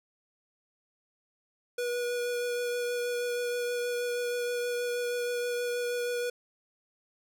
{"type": "tone with vibrato", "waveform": "square", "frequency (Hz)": 484.9, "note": "B4", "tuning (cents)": -32, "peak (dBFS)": -30, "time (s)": [1.78, 6.3], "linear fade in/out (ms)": 5, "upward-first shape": "triangle", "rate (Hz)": 6.3, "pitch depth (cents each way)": 14, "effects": []}